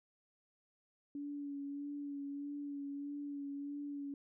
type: tone with vibrato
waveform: sine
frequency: 284.8 Hz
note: C#4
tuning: 47 cents sharp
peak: -40 dBFS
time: 1.15-4.14 s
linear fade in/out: 2 ms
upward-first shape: sine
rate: 1.6 Hz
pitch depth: 23 cents each way
effects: none